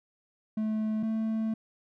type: tone pair in turn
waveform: triangle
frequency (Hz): 216.9 / 221.1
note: A3 / A3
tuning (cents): -25 / +9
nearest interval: unison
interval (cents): 34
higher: second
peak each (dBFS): -25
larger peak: neither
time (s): 0.57-1.03 / 1.03-1.54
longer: second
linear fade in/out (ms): 5
effects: none